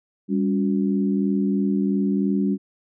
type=tone cluster; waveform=sine; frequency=198.6 / 281.6 / 362.6 Hz; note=G3 / C#4 / F#4; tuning=+23 / +27 / -35 cents; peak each=-20 / -24 / -29 dBFS; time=0.28-2.58 s; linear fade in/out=50 ms; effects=none